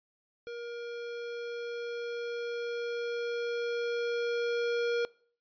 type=tone with level ramp; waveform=square; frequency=473.1 Hz; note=A#4; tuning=26 cents sharp; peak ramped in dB=-39 to -28 dBFS; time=0.47-5.05 s; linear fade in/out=0 ms; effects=noise-tail reverb RT60 0.5 s tail -24 dB re dry + resampled to 11025 Hz